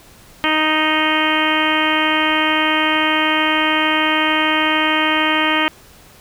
harmonic tone, 311.1 Hz, D#4, in tune, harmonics 1 / 2 / 3 / 4 / 5 / 6 / 7 / 8 / 9 / 10, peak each -21 / -25 / -22 / -22 / -25 / -22 / -23 / -24 / -26 / -23 dBFS, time 0.44-5.68 s, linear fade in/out 0 ms, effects pink hiss -45 dBFS RMS until 6.2 s

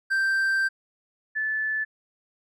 triangle / sine tone pair in turn, 1568 / 1742 Hz, G6 / A6, 0 / -18 cents, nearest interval major second, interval 182 cents, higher second, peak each -19 / -24 dBFS, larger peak first, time 0.1-0.69 / 1.35-1.85 s, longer first, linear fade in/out 20 ms, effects none

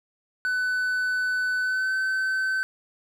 triangle tone with pitch glide, 1500 to 1532.4 Hz, F#6 to G6, +23 to -40 cents, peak -21 dBFS, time 0.45-2.63 s, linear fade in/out 0 ms, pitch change +37 cents, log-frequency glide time 1.58-1.93 s, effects none

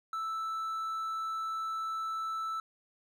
triangle tone, 1318.5 Hz, E6, in tune, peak -31 dBFS, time 0.13-2.6 s, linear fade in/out 2 ms, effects none

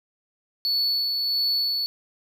triangle tone with tremolo, 4435 Hz, C#8, in tune, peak -19 dBFS, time 0.65-1.86 s, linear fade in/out 0 ms, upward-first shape sine, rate 1.5 Hz, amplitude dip 30%, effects none

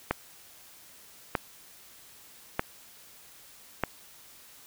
click train, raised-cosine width 0.5 ms, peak -10 dBFS, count 4, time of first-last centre 0.11-3.837 s, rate 0.805 Hz, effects white hiss -53 dBFS RMS until 4.66 s

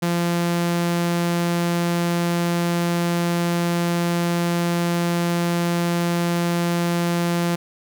sawtooth tone, 172.1 Hz, F3, 25 cents flat, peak -15 dBFS, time 0.02-7.56 s, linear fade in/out 10 ms, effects none

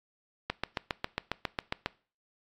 click train, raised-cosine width 0.3 ms, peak -13 dBFS, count 11, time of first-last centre 0.5-1.861 s, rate 7.35 Hz, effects noise-tail reverb RT60 0.4 s tail -22 dB re dry + AAC 48 kbps

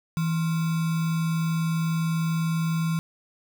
sine tone with sample-and-hold, 163.7 Hz, E3, 12 cents flat, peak -22 dBFS, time 0.17-2.99 s, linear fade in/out 0 ms, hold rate 1225 Hz, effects none

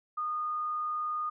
sine tone, 1227 Hz, D#6, 25 cents flat, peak -30 dBFS, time 0.17-1.3 s, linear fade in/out 10 ms, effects none

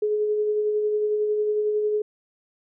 sine tone with tremolo, 422.5 Hz, G#4, 30 cents sharp, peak -19 dBFS, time 0.02-2.02 s, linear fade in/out 5 ms, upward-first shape sine, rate 11 Hz, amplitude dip 30%, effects none

